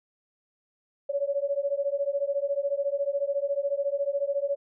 sine beating tone pair, 556 / 570 Hz, C#5 / C#5, +5 / +48 cents, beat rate 14 Hz, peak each -28 dBFS, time 1.09-4.56 s, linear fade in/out 10 ms, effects none

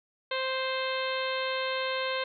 harmonic tone, 523.3 Hz, C5, in tune, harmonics 1 / 2 / 3 / 4 / 5 / 6 / 7 / 8, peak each -32 / -35 / -37 / -38 / -39 / -40 / -40 / -41 dBFS, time 0.31-2.24 s, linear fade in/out 5 ms, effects none

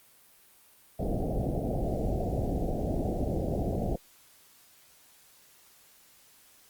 pink low-pass noise, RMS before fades -30 dBFS, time 0.99-3.96 s, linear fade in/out 2 ms, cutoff 760 Hz, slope 96 dB/octave, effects white hiss -59 dBFS RMS until 6.69 s + Opus 32 kbps

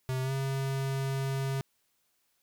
square tone with pitch glide, 130 to 135.36 Hz, C3 to C#3, -11 to -41 cents, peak -30 dBFS, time 0.09-1.61 s, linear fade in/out 0 ms, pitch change +70 cents, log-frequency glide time 0.22-0.32 s, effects white hiss -74 dBFS RMS until 2.42 s

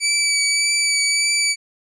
15% pulse tone with vibrato, 2300 Hz, D7, 37 cents flat, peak -9 dBFS, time 0-1.56 s, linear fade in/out 50 ms, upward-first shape triangle, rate 1.7 Hz, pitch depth 19 cents each way, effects resampled to 22050 Hz

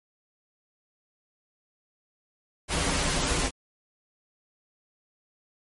pink noise with comb filter, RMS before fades -26 dBFS, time 2.68-3.51 s, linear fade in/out 50 ms, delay 9.2 ms, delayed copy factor -0.65, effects MP3 48 kbps

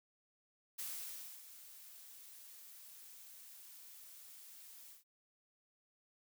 blue noise with ADSR envelope, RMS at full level -43 dBFS, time 0.78-5.04 s, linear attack 13 ms, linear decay 620 ms, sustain -13 dB, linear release 130 ms, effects none

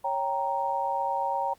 sine chord, G diminished, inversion second, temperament equal, 554.4 / 784 / 932.3 Hz, Db5 / G5 / Bb5, 0 / 0 / 0 cents, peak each -33 / -30 / -28 dBFS, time 0.04-1.54 s, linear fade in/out 10 ms, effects pink hiss -62 dBFS RMS until 1.58 s + Opus 24 kbps

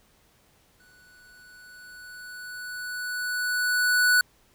square tone with exponential growth, 1480 Hz, F#6, in tune, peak -17 dBFS, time 0.8-4.21 s, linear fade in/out 2 ms, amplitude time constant 740 ms, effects pink hiss -62 dBFS RMS until 4.54 s

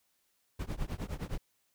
brown noise with tremolo, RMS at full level -33 dBFS, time 0.59-1.38 s, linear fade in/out 5 ms, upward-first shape triangle, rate 9.7 Hz, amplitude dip 100%, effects white hiss -75 dBFS RMS until 1.74 s

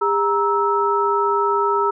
sine tone cluster, 404.8 / 939 / 1309 Hz, G#4 / A#5 / E6, -44 / +12 / -13 cents, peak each -20 dBFS, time 0.01-1.91 s, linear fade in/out 10 ms, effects none

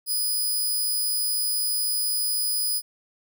5% pulse tone, 4978 Hz, D#8, in tune, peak -16 dBFS, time 0.06-2.82 s, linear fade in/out 50 ms, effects none

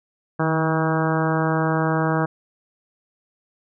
harmonic tone with a mistuned harmonic, 160 Hz, D#3, 49 cents sharp, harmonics 1 / 2 / 3 / 4 / 5 / 6 / 7 / 8 / 9 / 10, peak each -22 / -25 / -27 / -28 / -29 / -30 / -30 / -31 / -32 / -32 dBFS, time 0.39-2.26 s, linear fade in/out 10 ms, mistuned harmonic 1, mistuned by -31 cents, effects none

